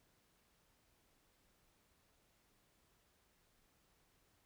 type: silence
effects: pink hiss -75 dBFS RMS until 4.45 s